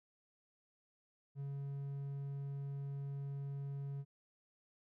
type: tone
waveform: triangle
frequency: 139.6 Hz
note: C#3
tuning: 13 cents sharp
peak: -38 dBFS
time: 1.35-4.05 s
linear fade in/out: 50 ms
effects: none